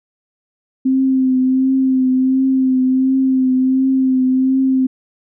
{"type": "tone with vibrato", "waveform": "sine", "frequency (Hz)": 261.2, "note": "C4", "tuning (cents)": -3, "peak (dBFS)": -11, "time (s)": [0.85, 4.87], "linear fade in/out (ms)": 10, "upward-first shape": "triangle", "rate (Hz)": 1.4, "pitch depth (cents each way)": 31, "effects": []}